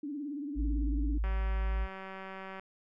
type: tone with vibrato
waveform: sine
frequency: 289 Hz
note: D4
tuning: 28 cents flat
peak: -35 dBFS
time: 0.03-1.18 s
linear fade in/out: 5 ms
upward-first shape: sine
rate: 18 Hz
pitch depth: 95 cents each way
type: tone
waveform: sine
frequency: 53.1 Hz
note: G#1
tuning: 39 cents sharp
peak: -28 dBFS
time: 0.55-1.88 s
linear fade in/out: 50 ms
type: click train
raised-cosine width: 0.5 ms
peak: -29 dBFS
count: 260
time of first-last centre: 1.24-2.596 s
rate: 191 Hz
effects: none